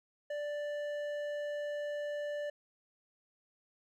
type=tone with hard clipping; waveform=triangle; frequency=587.3 Hz; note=D5; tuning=in tune; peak=-37 dBFS; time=0.3-2.5 s; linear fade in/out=5 ms; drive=12 dB; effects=none